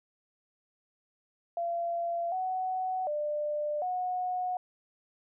sine tone with pitch steps, 684 / 746 / 596 / 730 Hz, F5 / F#5 / D5 / F#5, -36 / +14 / +25 / -24 cents, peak -29 dBFS, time 1.57-4.57 s, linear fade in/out 2 ms, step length 750 ms, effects none

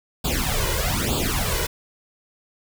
pink noise with flanger, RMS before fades -23 dBFS, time 0.24-1.67 s, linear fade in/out 10 ms, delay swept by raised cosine 0.25 to 2.05 ms, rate 1.1 Hz, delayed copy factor +1, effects none

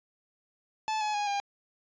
45% pulse tone with pitch steps, 869 / 847.2 / 825.9 / 805.2 Hz, A5 / G#5 / G#5 / G5, -22 / +34 / -10 / +46 cents, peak -28 dBFS, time 0.88-1.4 s, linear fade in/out 0 ms, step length 130 ms, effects resampled to 16000 Hz

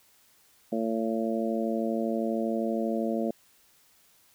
harmonic tone, 112.6 Hz, A2, 40 cents sharp, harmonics 2 / 3 / 4 / 5 / 6, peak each -29 / -33 / -35 / -33 / -35 dBFS, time 0.72-3.31 s, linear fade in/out 5 ms, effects white hiss -62 dBFS RMS until 4.34 s

